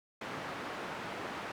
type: band-pass noise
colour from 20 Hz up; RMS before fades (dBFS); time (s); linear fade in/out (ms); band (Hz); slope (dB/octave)
white; -41; 0.21-1.52; 5; 120 to 1500; 12
effects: none